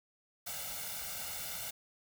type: noise with comb filter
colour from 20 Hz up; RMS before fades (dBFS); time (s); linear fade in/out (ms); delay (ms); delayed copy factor
white; -41; 0.46-1.71; 10; 1.4; +0.8
effects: none